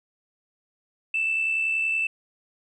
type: tone with amplitude modulation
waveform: sine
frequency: 2650 Hz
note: E7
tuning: 9 cents sharp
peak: -19 dBFS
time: 1.14-2.07 s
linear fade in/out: 5 ms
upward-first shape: sine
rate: 70.5 Hz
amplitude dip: 45%
effects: tanh soft clip ceiling -17 dBFS